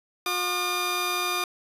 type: tone pair together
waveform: 15% pulse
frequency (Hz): 359.1 / 1208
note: F4 / D6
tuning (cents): +48 / +48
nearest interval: octave + major sixth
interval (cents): 2100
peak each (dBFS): -24 / -20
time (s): 0.26-1.44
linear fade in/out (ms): 2
effects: resampled to 32000 Hz